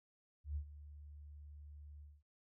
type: tone with ADSR envelope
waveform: sine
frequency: 73.5 Hz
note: D2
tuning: 2 cents sharp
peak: -36 dBFS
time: 0.44-2.23 s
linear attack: 120 ms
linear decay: 83 ms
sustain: -15 dB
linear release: 220 ms
effects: none